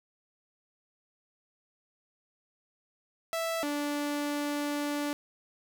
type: tone pair in turn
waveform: sawtooth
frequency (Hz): 659.3 / 291.3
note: E5 / D4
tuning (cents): 0 / -14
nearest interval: octave + major second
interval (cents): 1414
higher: first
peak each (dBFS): -26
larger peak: neither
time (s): 3.33-3.63 / 3.63-5.13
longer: second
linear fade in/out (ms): 0
effects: none